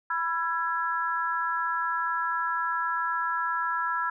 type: chord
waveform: sine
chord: E major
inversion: second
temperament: equal with one note detuned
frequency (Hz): 987.8 / 1343.9 / 1661.2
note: B5 / E6 / G#6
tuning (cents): 0 / +33 / 0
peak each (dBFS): -30 / -29 / -31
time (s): 0.1-4.1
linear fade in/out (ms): 5
effects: none